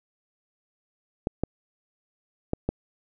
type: clicks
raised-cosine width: 2 ms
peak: -11 dBFS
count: 4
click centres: 1.271 / 1.436 / 2.534 / 2.69 s
effects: none